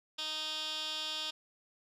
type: tone with band-pass filter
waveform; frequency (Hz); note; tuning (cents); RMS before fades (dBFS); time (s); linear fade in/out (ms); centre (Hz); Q
15% pulse; 310; D#4; -6; -38; 0.18-1.31; 10; 3900; 5
effects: none